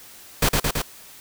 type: noise with echo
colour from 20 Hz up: pink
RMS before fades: -18 dBFS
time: 0.42-0.49 s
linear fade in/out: 5 ms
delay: 110 ms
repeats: 3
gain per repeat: -2 dB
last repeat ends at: 0.82 s
effects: white hiss -45 dBFS RMS until 1.2 s